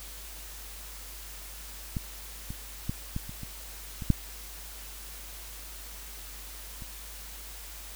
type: clicks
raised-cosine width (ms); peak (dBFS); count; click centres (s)
5; -18 / -25 / -17 / -19 / -27 / -26 / -24 / -8 / -30; 9; 1.968 / 2.505 / 2.895 / 3.164 / 3.294 / 3.433 / 4.022 / 4.103 / 6.822
effects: added 50 Hz sine -45 dBFS peak until 7.95 s + white hiss -45 dBFS RMS until 7.95 s